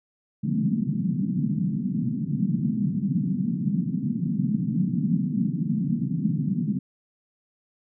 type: band-pass noise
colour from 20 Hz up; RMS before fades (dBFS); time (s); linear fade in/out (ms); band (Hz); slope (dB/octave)
white; -25; 0.43-6.79; 10; 140 to 240; 48
effects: none